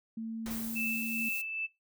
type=tone with pitch glide; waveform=sine; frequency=224.7 to 229.6 Hz; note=A3 to A#3; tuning=+37 to -26 cents; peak=-35 dBFS; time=0.17-1.29 s; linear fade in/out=5 ms; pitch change=+37 cents; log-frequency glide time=0.47-1.09 s
type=noise with exponential decay; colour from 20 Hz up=pink; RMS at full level=-41 dBFS; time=0.46-1.2 s; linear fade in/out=0 ms; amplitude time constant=160 ms
type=noise; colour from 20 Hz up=violet; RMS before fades=-41 dBFS; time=0.5-1.42 s; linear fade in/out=10 ms
type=tone with tremolo; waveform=sine; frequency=2637 Hz; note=E7; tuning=in tune; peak=-31 dBFS; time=0.75-1.67 s; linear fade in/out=20 ms; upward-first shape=sine; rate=2.4 Hz; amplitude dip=45%
effects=noise-tail reverb RT60 0.2 s tail -19 dB re dry